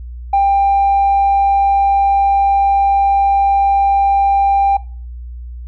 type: tone with tanh clipping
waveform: triangle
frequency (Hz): 793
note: G5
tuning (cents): +20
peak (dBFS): -9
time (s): 0.33-4.77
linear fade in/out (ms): 5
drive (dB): 5
effects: noise-tail reverb RT60 0.4 s tail -21 dB re dry + added 60 Hz sine -26 dBFS peak until 5.67 s